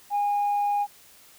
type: tone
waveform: sine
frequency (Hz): 818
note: G#5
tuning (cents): -26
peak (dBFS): -20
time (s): 0.1-0.87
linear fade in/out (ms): 50
effects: tanh soft clip ceiling -19 dBFS + white hiss -53 dBFS RMS until 1.38 s